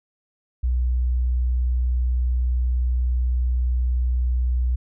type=tone; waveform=sine; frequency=61.74 Hz; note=B1; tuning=in tune; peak=-18 dBFS; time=0.63-4.76 s; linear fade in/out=10 ms; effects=none